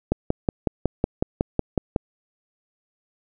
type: click train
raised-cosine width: 2 ms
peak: -6 dBFS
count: 11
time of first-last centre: 0.12-1.962 s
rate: 5.43 Hz
effects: none